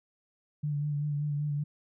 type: tone with vibrato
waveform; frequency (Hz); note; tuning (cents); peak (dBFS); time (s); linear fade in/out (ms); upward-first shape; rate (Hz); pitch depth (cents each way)
sine; 146.8; D3; 0; -28; 0.63-1.64; 10; sine; 5.2; 30
effects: none